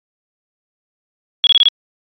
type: tone bursts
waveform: sine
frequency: 3344 Hz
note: G#7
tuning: 11 cents sharp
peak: -7 dBFS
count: 5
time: 1.44-1.685 s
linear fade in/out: 0 ms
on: 29 ms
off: 25 ms
effects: resampled to 11025 Hz